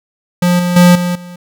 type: tone with level steps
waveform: square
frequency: 177 Hz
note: F3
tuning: 23 cents sharp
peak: -9 / -13 / -4 / -14 / -29 dBFS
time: 0.42-1.36 s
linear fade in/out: 5 ms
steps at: 0.59 / 0.76 / 0.95 / 1.15 s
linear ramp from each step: 5 ms
effects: none